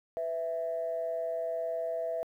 sine tone pair together, 500 / 658.2 Hz, B4 / E5, +21 / -3 cents, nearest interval perfect fourth, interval 476 cents, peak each -36 / -31 dBFS, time 0.17-2.23 s, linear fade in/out 0 ms, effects tanh soft clip ceiling -24 dBFS + 11-bit

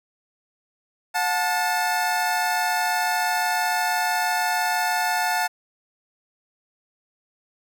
25% pulse tone pair together, 723 / 876.8 Hz, F#5 / A5, -40 / -6 cents, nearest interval minor third, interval 334 cents, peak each -20 dBFS, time 1.14-5.48 s, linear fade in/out 20 ms, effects none

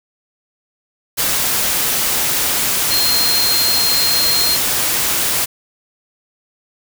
sine tone in noise, 4200 Hz, C8, 6 cents sharp, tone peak -15 dBFS, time 2.9-4.57 s, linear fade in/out 20 ms, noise white, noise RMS -17 dBFS, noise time 1.17-5.46 s, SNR -1 dB, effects none

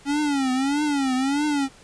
square tone with vibrato, 277.2 Hz, C#4, in tune, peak -21 dBFS, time 0.05-1.69 s, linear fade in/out 50 ms, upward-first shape triangle, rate 1.6 Hz, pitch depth 160 cents each way, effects pink hiss -50 dBFS RMS until 1.83 s + resampled to 22050 Hz

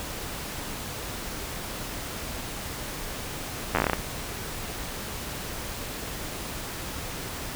slowing click train, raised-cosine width 0.5 ms, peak -7 dBFS, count 10, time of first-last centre 3.75-3.933 s, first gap 10 ms, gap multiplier 1.17, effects pink hiss -35 dBFS RMS until 7.55 s

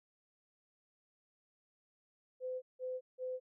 sine tone bursts, 510 Hz, C5, 44 cents flat, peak -37 dBFS, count 3, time 2.4-3.4 s, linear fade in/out 50 ms, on 220 ms, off 170 ms, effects none

